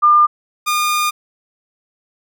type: tone pair in turn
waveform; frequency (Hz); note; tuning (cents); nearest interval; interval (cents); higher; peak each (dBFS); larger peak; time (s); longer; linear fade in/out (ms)
sine / sawtooth; 1202 / 1214.6; D6 / D#6; +40 / -42; unison; 18; second; -7 / -11; first; 0.02-0.27 / 0.66-1.11; second; 20
effects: none